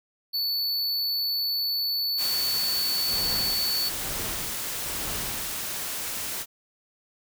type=tone; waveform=square; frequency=4465 Hz; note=C#8; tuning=12 cents sharp; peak=-25 dBFS; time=0.33-3.9 s; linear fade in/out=20 ms
type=noise; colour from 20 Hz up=white; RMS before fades=-32 dBFS; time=2.17-6.46 s; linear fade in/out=50 ms
type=noise with tremolo; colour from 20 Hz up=pink; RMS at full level=-35 dBFS; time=3.08-5.72 s; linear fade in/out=50 ms; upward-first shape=sine; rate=1.1 Hz; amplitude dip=90%
effects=none